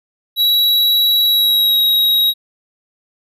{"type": "tone with pitch glide", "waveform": "square", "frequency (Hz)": [3893, 3817], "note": ["B7", "A#7"], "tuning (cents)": [-26, 40], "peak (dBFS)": -11, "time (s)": [0.36, 2.34], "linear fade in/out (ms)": 50, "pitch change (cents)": -34, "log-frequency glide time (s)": [1.26, 1.8], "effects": []}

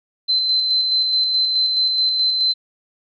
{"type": "tone with tremolo", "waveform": "sine", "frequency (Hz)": 4071, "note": "C8", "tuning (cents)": -48, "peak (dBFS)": -14, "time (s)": [0.28, 2.54], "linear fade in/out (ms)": 20, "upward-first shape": "square", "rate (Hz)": 4.7, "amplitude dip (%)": 30, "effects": []}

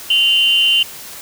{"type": "tone pair together", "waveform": "sine", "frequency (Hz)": [2794, 3058], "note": ["F7", "G7"], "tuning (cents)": [0, -44], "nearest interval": "major second", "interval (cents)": 156, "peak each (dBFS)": [-12, -12], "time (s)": [0.1, 0.83], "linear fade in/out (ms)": 5, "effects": ["tanh soft clip ceiling -4 dBFS", "white hiss -33 dBFS RMS until 1.21 s"]}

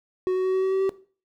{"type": "tone with pitch steps", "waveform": "triangle", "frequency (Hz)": [370, 372.6, 375.2, 377.8, 380.4, 383, 385.7], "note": ["F#4", "F#4", "F#4", "F#4", "F#4", "G4", "G4"], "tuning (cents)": [0, 12, 24, 36, 48, -40, -28], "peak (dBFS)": -18, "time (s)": [0.27, 0.893], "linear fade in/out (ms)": 0, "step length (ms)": 89, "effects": ["noise-tail reverb RT60 0.4 s tail -17 dB re dry"]}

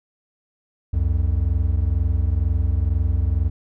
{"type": "tone pair together", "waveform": "triangle", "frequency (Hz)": [65.41, 87.51], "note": ["C2", "F2"], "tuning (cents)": [0, 4], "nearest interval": "perfect fourth", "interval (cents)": 504, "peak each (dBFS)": -18, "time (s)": [0.93, 3.5], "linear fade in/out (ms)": 10, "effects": []}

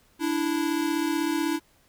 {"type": "tone pair together", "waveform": "square", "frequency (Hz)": [293.6, 329.6], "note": ["D4", "E4"], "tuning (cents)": [0, 0], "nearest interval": "major second", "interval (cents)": 200, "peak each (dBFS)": [-28, -27], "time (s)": [0.19, 1.6], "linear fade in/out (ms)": 50, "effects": ["pink hiss -62 dBFS RMS until 1.88 s"]}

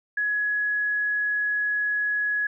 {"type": "tone", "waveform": "sine", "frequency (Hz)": 1681, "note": "G#6", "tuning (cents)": 20, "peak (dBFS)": -22, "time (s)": [0.17, 2.47], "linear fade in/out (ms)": 5, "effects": []}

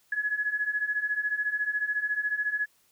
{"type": "beating tone pair", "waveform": "sine", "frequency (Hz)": [1682, 1696], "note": ["G#6", "G#6"], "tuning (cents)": [22, 36], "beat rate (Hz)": 14, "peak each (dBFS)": [-31, -28], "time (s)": [0.12, 2.66], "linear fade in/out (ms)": 5, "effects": ["white hiss -66 dBFS RMS until 2.91 s"]}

